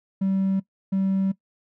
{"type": "tone pair in turn", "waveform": "triangle", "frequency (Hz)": [192.7, 192.7], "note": ["G3", "G3"], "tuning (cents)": [-29, -29], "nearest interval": "unison", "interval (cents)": 0, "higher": "neither", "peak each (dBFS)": -17, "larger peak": "neither", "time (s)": [[0.21, 0.6], [0.92, 1.32]], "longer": "second", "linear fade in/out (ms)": 10, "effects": ["noise-tail reverb RT60 0.1 s tail -20 dB re dry", "tanh soft clip ceiling -14 dBFS"]}